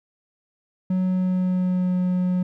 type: tone with pitch glide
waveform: triangle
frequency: 185 to 181.61 Hz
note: F#3 to F#3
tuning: 0 to -32 cents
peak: -17 dBFS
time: 0.9-2.43 s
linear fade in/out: 5 ms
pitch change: -32 cents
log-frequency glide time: 1.02-1.97 s
effects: none